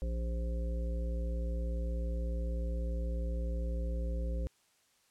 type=harmonic tone; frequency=58.27 Hz; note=A#1; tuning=in tune; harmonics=1 / 3 / 5 / 7 / 9; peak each=-32 / -44 / -50 / -51 / -45 dBFS; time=0.02-4.47 s; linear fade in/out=0 ms; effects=white hiss -70 dBFS RMS until 5.1 s + low-pass 10000 Hz 12 dB/octave